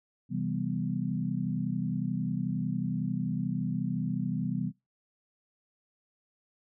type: chord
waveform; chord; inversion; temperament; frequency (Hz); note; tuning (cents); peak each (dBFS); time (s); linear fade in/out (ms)
sine; C major seventh; none; equal; 130.81 / 164.81 / 196 / 246.9; C3 / E3 / G3 / B3; 0 / 0 / 0 / 0; -35 / -34 / -34 / -35; 0.29-4.72; 50
effects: noise-tail reverb RT60 0.2 s tail -18 dB re dry